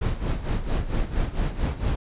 brown noise with tremolo, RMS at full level -22 dBFS, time 0.01-1.96 s, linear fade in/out 10 ms, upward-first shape sine, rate 4.4 Hz, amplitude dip 75%, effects resampled to 8000 Hz

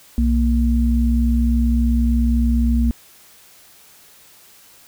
sine tone pair together, 61.74 / 233.1 Hz, B1 / A#3, 0 / 0 cents, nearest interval octave + major seventh, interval 2300 cents, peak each -15 / -18 dBFS, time 0.18-2.91 s, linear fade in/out 0 ms, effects white hiss -48 dBFS RMS until 4.87 s

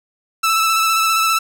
sawtooth tone with vibrato, 1318.5 Hz, E6, in tune, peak -10 dBFS, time 0.43-1.39 s, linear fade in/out 10 ms, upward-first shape square, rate 15 Hz, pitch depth 16 cents each way, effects none

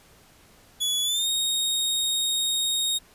sawtooth tone with pitch glide, 3403 to 3732 Hz, G#7 to A#7, +41 to +1 cents, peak -20 dBFS, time 0.8-2.99 s, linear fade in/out 20 ms, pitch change +160 cents, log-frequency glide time 1.03-1.29 s, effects pink hiss -55 dBFS RMS until 3.14 s + resampled to 32000 Hz

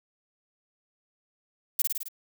violet noise with echo, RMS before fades -23 dBFS, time 1.79-1.82 s, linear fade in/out 5 ms, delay 53 ms, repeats 5, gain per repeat -3 dB, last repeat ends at 2.085 s, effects none

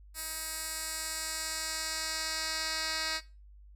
10% pulse tone with band-pass filter sweep, 317.4 Hz, D#4, 35 cents sharp, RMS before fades -36 dBFS, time 0.14-3.21 s, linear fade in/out 50 ms, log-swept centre 11000 to 4400 Hz, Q 1.2, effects noise-tail reverb RT60 0.3 s tail -18 dB re dry + added 50 Hz sine -51 dBFS peak until 3.75 s

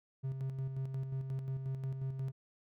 triangle tone with tremolo, 133.3 Hz, C3, 33 cents sharp, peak -32 dBFS, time 0.23-2.32 s, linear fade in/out 20 ms, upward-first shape square, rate 5.6 Hz, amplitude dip 45%, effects none

